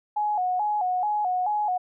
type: tone with vibrato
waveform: sine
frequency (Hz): 783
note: G5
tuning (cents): -2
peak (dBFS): -22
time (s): 0.16-1.78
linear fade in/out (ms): 10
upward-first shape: square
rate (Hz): 2.3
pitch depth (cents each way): 120
effects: none